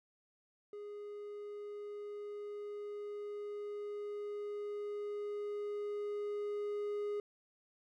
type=tone with level ramp; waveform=triangle; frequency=413.3 Hz; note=G#4; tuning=8 cents flat; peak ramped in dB=-42 to -33 dBFS; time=0.73-7.2 s; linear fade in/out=2 ms; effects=none